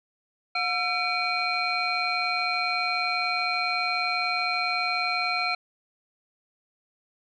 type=tone cluster; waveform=sine; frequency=721 / 1347 / 2288 / 2438 / 4162 Hz; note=F#5 / E6 / D7 / D#7 / C8; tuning=-45 / +37 / -46 / -36 / -10 cents; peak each=-30 dBFS; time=0.55-5.55 s; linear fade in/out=5 ms; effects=tanh soft clip ceiling -14 dBFS